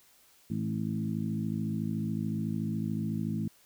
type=harmonic tone with a mistuned harmonic; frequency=53.8 Hz; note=A1; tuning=38 cents flat; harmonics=2 / 3 / 4 / 5 / 6; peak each=-37 / -34 / -33 / -41 / -41 dBFS; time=0.5-3.48 s; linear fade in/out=5 ms; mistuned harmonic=5; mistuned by=-19 cents; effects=white hiss -62 dBFS RMS until 3.65 s